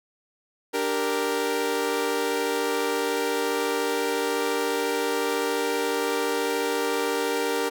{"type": "chord", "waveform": "sawtooth", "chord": "G minor", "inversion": "second", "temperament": "equal", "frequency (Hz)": [293.7, 392, 466.2], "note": ["D4", "G4", "Bb4"], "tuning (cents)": [0, 0, 0], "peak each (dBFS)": [-27, -25, -22], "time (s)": [0.73, 7.7], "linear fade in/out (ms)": 20, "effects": []}